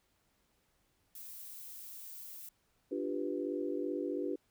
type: noise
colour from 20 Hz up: violet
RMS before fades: -48 dBFS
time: 1.15-2.49 s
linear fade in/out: 2 ms
type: chord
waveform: sine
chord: G dominant seventh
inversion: second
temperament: equal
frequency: 293.7 / 349.2 / 392 / 493.9 Hz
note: D4 / F4 / G4 / B4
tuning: 0 / 0 / 0 / 0 cents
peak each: -38 / -39 / -39 / -41 dBFS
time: 2.91-4.36 s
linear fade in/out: 10 ms
effects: pink hiss -75 dBFS RMS until 4.5 s